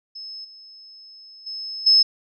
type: tone with level steps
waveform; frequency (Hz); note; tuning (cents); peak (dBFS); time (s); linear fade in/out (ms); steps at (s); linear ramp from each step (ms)
sine; 5200; E8; -24; -33 / -42 / -29 / -11; 0.15-2.03; 10; 0.44 / 1.46 / 1.86; 10
effects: none